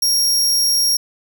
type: tone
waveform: sawtooth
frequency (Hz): 5588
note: F8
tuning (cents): 0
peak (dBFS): -11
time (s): 0.02-0.97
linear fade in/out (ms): 5
effects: none